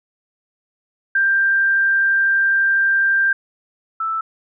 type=tone pair in turn; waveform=sine; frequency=1583 / 1320.5 Hz; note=G6 / E6; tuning=+17 / +3 cents; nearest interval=minor third; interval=314 cents; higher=first; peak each=-13 / -19 dBFS; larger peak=first; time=1.15-3.33 / 4-4.21 s; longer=first; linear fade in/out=5 ms; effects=none